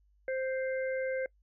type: harmonic tone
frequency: 523.3 Hz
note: C5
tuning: in tune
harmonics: 1 / 3 / 4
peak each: -31 / -41 / -43 dBFS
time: 0.28-1.26 s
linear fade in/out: 2 ms
effects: noise-tail reverb RT60 0.1 s tail -24 dB re dry + added 50 Hz sine -64 dBFS peak until 1.42 s